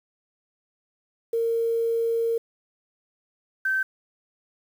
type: tone pair in turn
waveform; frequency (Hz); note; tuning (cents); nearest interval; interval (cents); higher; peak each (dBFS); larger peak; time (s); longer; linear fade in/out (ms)
sine; 460 / 1547.2; A#4 / G6; -23 / -23; octave + major sixth; 2100; second; -21; neither; 1.33-2.38 / 3.65-3.83; first; 5
effects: 8-bit